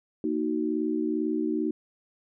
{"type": "chord", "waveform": "sine", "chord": "D# minor", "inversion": "second", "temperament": "just", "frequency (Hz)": [233.3, 311.1, 373.4], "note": ["A#3", "D#4", "F#4"], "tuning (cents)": [2, 0, 16], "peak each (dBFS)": [-31, -27, -31], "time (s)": [0.24, 1.71], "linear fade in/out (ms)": 2, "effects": []}